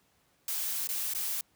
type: noise with dropouts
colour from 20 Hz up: blue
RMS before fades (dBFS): -33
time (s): 0.48-1.41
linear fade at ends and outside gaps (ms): 2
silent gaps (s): 0.873-0.889 / 1.137-1.148
effects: pink hiss -69 dBFS RMS until 1.55 s + high-pass 80 Hz 12 dB/octave